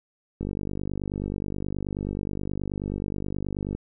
click train, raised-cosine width 3 ms, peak -17 dBFS, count 166, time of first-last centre 0.41-3.75 s, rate 49.4 Hz, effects none

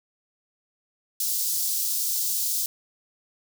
white high-pass noise, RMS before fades -26 dBFS, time 1.2-2.66 s, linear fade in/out 2 ms, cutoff 4500 Hz, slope 24 dB/octave, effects none

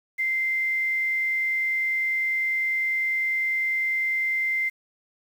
sine tone, 2085 Hz, C7, 7 cents flat, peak -22 dBFS, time 0.18-4.7 s, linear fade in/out 20 ms, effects 8-bit

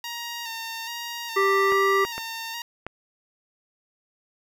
10% pulse tone with vibrato, 926 Hz, A#5, 12 cents flat, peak -23 dBFS, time 0.04-2.62 s, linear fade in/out 2 ms, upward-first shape square, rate 1.2 Hz, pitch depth 30 cents each way
harmonic tone, 392 Hz, G4, in tune, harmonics 1 / 3 / 5, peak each -21 / -22 / -25 dBFS, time 1.36-2.05 s, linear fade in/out 10 ms
clicks, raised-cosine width 0.5 ms, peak -17 dBFS, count 4, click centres 1.722 / 2.05 / 2.18 / 2.866 s
effects none

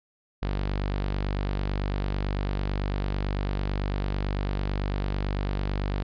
sawtooth tone, 49 Hz, G1, in tune, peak -22 dBFS, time 0.42-6.03 s, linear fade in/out 10 ms, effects resampled to 11025 Hz

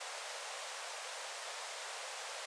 pink band-pass noise, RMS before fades -45 dBFS, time 0-2.46 s, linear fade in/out 10 ms, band 500 to 9200 Hz, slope 48 dB/octave, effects none

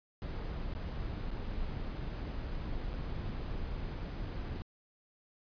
brown noise with dropouts, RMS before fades -38 dBFS, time 0.22-4.62 s, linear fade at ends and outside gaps 0 ms, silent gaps 0.737-0.75 / 1.306-1.313 / 2.931-2.939 s, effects resampled to 11025 Hz

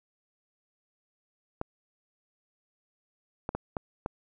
clicks, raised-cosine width 1 ms, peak -17 dBFS, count 5, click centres 1.614 / 3.491 / 3.55 / 3.768 / 4.061 s, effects none

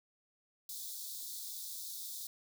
white high-pass noise, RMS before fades -44 dBFS, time 0.69-2.27 s, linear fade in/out 2 ms, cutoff 3500 Hz, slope 96 dB/octave, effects none

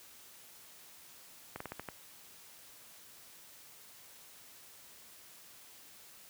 slowing click train, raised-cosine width 0.5 ms, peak -25 dBFS, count 6, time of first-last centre 1.56-1.887 s, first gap 44 ms, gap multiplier 1.2, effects white hiss -56 dBFS RMS until 6.29 s + high-pass 60 Hz 12 dB/octave

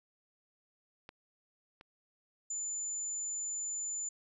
clicks, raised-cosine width 0.3 ms, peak -31 / -36 dBFS, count 2, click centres 1.091 / 1.811 s
sine tone, 7040 Hz, A8, in tune, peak -35 dBFS, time 2.5-4.09 s, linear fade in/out 5 ms
effects none

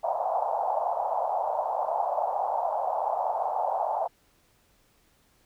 white band-pass noise, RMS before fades -28 dBFS, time 0.03-4.08 s, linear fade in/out 20 ms, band 620 to 880 Hz, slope 48 dB/octave, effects pink hiss -65 dBFS RMS until 5.45 s

